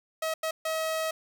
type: tone bursts at uneven times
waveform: sawtooth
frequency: 639 Hz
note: D#5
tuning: 46 cents sharp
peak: -24 dBFS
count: 3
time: 0.22-0.34 / 0.43-0.51 / 0.65-1.11 s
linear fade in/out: 5 ms
effects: none